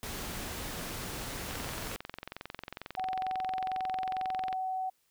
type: noise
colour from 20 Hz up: pink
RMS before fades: -39 dBFS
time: 0.03-1.96 s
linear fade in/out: 0 ms
type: click train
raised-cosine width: 0.3 ms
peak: -23 dBFS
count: 68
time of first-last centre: 1.51-4.528 s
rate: 22.2 Hz
type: tone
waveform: sine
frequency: 752 Hz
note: F#5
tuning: 28 cents sharp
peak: -31 dBFS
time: 2.97-4.9 s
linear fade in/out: 10 ms
effects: white hiss -73 dBFS RMS until 5.1 s